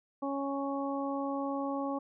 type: harmonic tone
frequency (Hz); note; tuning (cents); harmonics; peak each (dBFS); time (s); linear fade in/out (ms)
277.2; C#4; 0; 1 / 2 / 3 / 4; -34 / -37 / -39 / -40; 0.22-1.99; 10
effects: none